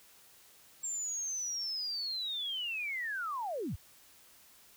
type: linear sweep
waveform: sine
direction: down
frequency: 7459 to 55 Hz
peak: -34 dBFS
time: 0.83-3.76 s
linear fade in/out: 10 ms
effects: white hiss -60 dBFS RMS until 4.76 s